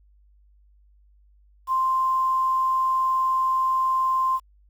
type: tone with quantisation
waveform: sine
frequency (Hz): 1046.5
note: C6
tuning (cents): 0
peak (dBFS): -19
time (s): 1.67-4.4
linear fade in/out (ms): 50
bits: 8
effects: added 50 Hz sine -54 dBFS peak until 4.69 s